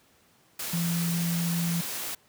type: tone in noise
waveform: sine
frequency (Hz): 170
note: F3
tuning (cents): -46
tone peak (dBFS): -25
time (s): 0.73-1.81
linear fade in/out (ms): 5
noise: white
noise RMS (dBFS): -34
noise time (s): 0.59-2.15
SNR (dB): +6
effects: pink hiss -62 dBFS RMS until 2.28 s + high-pass 100 Hz 12 dB/octave